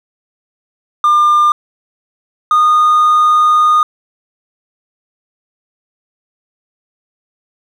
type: tone pair in turn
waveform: triangle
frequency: 1200 / 1228 Hz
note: D6 / D#6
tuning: +37 / -23 cents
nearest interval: unison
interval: 40 cents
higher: second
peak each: -4 dBFS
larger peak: neither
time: 1.04-1.52 / 2.51-3.83 s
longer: second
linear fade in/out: 2 ms
effects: tanh soft clip ceiling -1 dBFS